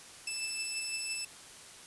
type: beating tone pair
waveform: 15% pulse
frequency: 2637 / 2642.9 Hz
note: E7 / E7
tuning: 0 / +4 cents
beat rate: 5.9 Hz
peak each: -28 / -36 dBFS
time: 0.27-1.25 s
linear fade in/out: 5 ms
effects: white hiss -51 dBFS RMS until 1.86 s + resampled to 24000 Hz